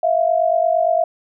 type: tone pair together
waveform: sine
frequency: 649.8 / 698.5 Hz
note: E5 / F5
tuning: -25 / 0 cents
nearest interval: minor second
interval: 125 cents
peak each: -16 / -17 dBFS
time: 0.03-1.04 s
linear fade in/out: 5 ms
effects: none